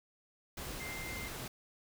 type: tone in noise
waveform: sine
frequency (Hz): 2093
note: C7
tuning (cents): 0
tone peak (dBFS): -43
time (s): 0.8-1.28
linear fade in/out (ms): 5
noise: pink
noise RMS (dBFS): -43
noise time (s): 0.57-1.48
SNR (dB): -3
effects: none